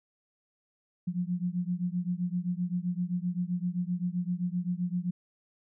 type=beating tone pair; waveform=sine; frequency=174.61 / 182.31 Hz; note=F3 / F#3; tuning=0 / -25 cents; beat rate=7.7 Hz; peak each=-31 / -32 dBFS; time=1.07-5.11 s; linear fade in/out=10 ms; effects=none